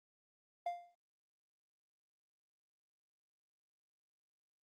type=tone with exponential decay; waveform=triangle; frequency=698.5 Hz; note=F5; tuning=in tune; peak=-31 dBFS; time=0.66-0.95 s; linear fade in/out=5 ms; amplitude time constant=61 ms; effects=Opus 32 kbps